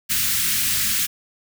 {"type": "band-stop noise", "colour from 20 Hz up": "white", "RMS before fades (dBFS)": -21, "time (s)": [0.09, 1.07], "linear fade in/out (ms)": 20, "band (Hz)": [240, 1500], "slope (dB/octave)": 24, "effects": []}